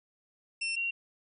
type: tone pair in turn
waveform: sawtooth / sine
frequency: 2700 / 2750 Hz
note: E7 / F7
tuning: +41 / -27 cents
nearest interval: unison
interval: 32 cents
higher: second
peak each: -27 / -29 dBFS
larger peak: first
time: 0.61-0.76 / 0.76-0.91 s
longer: neither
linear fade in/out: 10 ms
effects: resampled to 22050 Hz